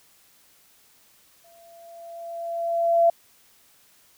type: tone with exponential growth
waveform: sine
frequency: 677 Hz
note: E5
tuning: 46 cents sharp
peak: -13 dBFS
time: 1.44-3.1 s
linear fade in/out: 5 ms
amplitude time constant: 360 ms
effects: white hiss -58 dBFS RMS until 4.17 s